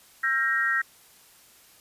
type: tone cluster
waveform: sine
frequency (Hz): 1351 / 1590 / 1878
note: E6 / G6 / A#6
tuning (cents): +42 / +24 / +12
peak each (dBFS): -29 / -27 / -24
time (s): 0.23-0.82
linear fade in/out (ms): 10
effects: white hiss -55 dBFS RMS until 1.8 s + resampled to 32000 Hz